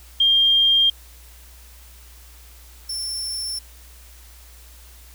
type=tone pair in turn; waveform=sine / sawtooth; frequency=3203 / 5387 Hz; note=G7 / E8; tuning=+37 / +37 cents; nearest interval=major sixth; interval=900 cents; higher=second; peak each=-13 / -23 dBFS; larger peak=first; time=0.2-0.9 / 2.89-3.59 s; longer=neither; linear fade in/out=5 ms; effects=added 60 Hz sine -44 dBFS peak until 5.14 s + white hiss -49 dBFS RMS until 5.14 s